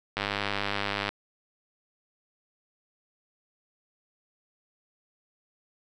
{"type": "click train", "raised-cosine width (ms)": 0.3, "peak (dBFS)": -12, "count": 94, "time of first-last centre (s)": [0.17, 1.091], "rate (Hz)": 101, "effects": []}